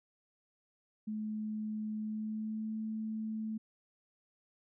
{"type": "tone with pitch glide", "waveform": "sine", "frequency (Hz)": [214.8, 218.7], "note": ["A3", "A3"], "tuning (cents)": [-41, -10], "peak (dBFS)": -35, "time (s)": [1.07, 3.58], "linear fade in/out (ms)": 10, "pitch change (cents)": 31, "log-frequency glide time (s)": [1.98, 2.76], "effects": []}